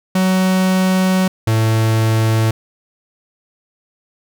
45% pulse tone pair in turn, 186.9 / 111.13 Hz, F#3 / A2, +18 / +18 cents, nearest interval major sixth, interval 900 cents, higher first, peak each -12 dBFS, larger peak neither, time 0.15-1.28 / 1.47-2.51 s, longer first, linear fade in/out 5 ms, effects none

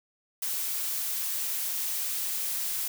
blue noise, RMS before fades -31 dBFS, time 0.42-2.88 s, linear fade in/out 5 ms, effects none

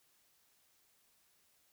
silence, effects white hiss -72 dBFS RMS until 1.72 s

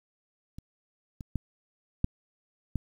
clicks, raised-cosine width 5 ms, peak -29 / -27 / -17 / -12 / -17 dBFS, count 5, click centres 0.585 / 1.208 / 1.357 / 2.044 / 2.757 s, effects 9-bit

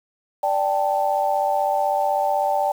sine chord, D suspended fourth, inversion none, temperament equal, 587.3 / 784 / 880 Hz, D5 / G5 / A5, 0 / 0 / 0 cents, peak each -23 / -21 / -24 dBFS, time 0.43-2.72 s, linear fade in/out 5 ms, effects 7-bit

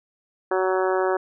harmonic tone, 187.1 Hz, F#3, 20 cents sharp, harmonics 2 / 3 / 4 / 5 / 6 / 7 / 8 / 9, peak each -22 / -26 / -28 / -30 / -32 / -33 / -34 / -35 dBFS, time 0.51-1.17 s, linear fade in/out 5 ms, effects none

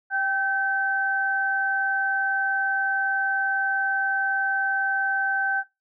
sine tone pair together, 784 / 1542.4 Hz, G5 / G6, 0 / -28 cents, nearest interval octave, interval 1172 cents, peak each -27 / -22 dBFS, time 0.1-5.64 s, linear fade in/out 50 ms, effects noise-tail reverb RT60 0.2 s tail -17 dB re dry

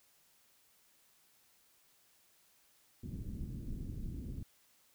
pink low-pass noise, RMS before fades -42 dBFS, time 3.03-4.43 s, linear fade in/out 5 ms, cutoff 270 Hz, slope 24 dB/octave, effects white hiss -69 dBFS RMS until 4.94 s

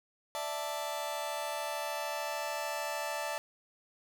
sawtooth chord, D suspended second, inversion none, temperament just, 587.3 / 660.7 / 881 Hz, D5 / E5 / A5, 0 / +4 / +2 cents, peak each -35 / -36 / -34 dBFS, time 0.35-3.38 s, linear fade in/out 0 ms, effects none

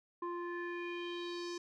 square tone with low-pass filter sweep, 348.2 Hz, F4, 5 cents flat, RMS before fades -41 dBFS, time 0.22-1.58 s, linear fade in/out 5 ms, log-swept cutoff 1100 to 5800 Hz, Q 3.5, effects none

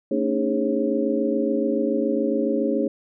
sine tone cluster, 226.2 / 279.6 / 306.7 / 411.8 / 543 Hz, A3 / C#4 / D#4 / G#4 / C#5, +48 / +15 / -25 / -15 / -36 cents, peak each -26 dBFS, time 0.11-2.88 s, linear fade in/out 5 ms, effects none

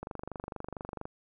click train, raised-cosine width 1 ms, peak -24 dBFS, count 26, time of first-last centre 0.03-1.055 s, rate 24.4 Hz, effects none

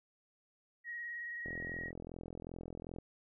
sine tone with vibrato, 1894 Hz, A#6, 27 cents sharp, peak -40 dBFS, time 0.84-1.92 s, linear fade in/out 50 ms, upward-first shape triangle, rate 19 Hz, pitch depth 26 cents each way
click train, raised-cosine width 2 ms, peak -32 dBFS, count 66, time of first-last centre 1.46-2.986 s, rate 42.6 Hz
effects none

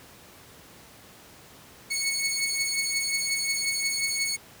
15% pulse beating tone pair, 2203 / 2208.6 Hz, C#7 / C#7, -11 / -7 cents, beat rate 5.6 Hz, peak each -24 / -21 dBFS, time 1.9-4.37 s, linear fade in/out 20 ms, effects pink hiss -50 dBFS RMS until 4.6 s + high-pass 80 Hz 12 dB/octave

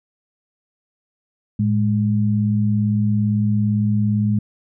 sine tone pair together, 110 / 207.7 Hz, A2 / G#3, 0 / 0 cents, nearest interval major seventh, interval 1100 cents, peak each -18 dBFS, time 1.59-4.39 s, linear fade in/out 5 ms, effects none

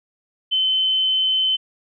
sine tone, 3061 Hz, G7, 42 cents flat, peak -16 dBFS, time 0.51-1.57 s, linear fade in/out 20 ms, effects none

